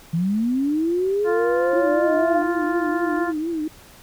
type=linear sweep; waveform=sine; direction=up; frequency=159.4 to 698.5 Hz; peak=-18 dBFS; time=0.13-2.43 s; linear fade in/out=10 ms
type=harmonic tone; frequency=349.2 Hz; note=F4; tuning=in tune; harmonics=1 / 2 / 3 / 4 / 5; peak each=-25 / -28 / -30 / -31 / -32 dBFS; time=1.24-3.33 s; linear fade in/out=50 ms
type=tone with vibrato; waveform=sine; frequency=321.4 Hz; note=E4; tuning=44 cents flat; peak=-22 dBFS; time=1.73-3.68 s; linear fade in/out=5 ms; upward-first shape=triangle; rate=4.1 Hz; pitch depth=120 cents each way
effects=pink hiss -47 dBFS RMS until 4.02 s